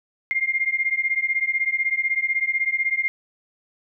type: beating tone pair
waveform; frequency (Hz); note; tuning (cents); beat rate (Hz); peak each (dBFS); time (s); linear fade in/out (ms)
sine; 2108 / 2124; C7 / C7; +12 / +25; 16; -23; 0.31-3.08; 0
effects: none